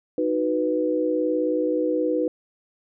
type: chord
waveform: sine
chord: B major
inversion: first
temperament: equal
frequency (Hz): 311.1 / 370 / 493.9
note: D#4 / F#4 / B4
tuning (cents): 0 / 0 / 0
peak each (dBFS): -24 / -28 / -23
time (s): 0.18-2.28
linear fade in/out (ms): 2
effects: none